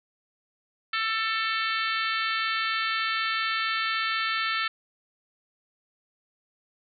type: harmonic tone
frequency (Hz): 444.2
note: A4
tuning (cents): +16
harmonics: 3 / 4 / 5 / 6 / 7 / 8 / 9 / 10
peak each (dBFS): -29 / -31 / -33 / -35 / -36 / -37 / -38 / -39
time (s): 0.93-4.68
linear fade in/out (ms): 5
effects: none